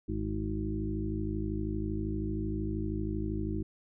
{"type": "harmonic tone with a mistuned harmonic", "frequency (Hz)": 52.8, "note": "G#1", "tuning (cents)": 29, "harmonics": [1, 2, 3, 4, 6, 7], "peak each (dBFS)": [-36, -37, -43, -38, -36, -41], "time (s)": [0.08, 3.63], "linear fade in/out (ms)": 10, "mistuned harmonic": 1, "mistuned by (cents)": 21, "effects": []}